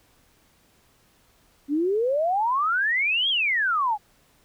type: exponential two-way sweep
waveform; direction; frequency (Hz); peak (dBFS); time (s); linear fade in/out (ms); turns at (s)
sine; up then down; 274.7 to 3353 to 799; -20; 1.68-3.98; 50; 3.29
effects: pink hiss -61 dBFS RMS until 4.44 s